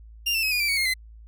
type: tone with pitch steps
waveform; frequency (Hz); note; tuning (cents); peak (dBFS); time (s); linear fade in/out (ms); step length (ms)
30% pulse; 2794 / 2672 / 2556 / 2445 / 2339 / 2237 / 2140 / 2047; F7 / E7 / D#7 / D#7 / D7 / C#7 / C7 / C7; 0 / +23 / +46 / -31 / -8 / +15 / +38 / -38; -19; 0.26-0.94; 10; 85
effects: added 55 Hz sine -43 dBFS peak until 1.27 s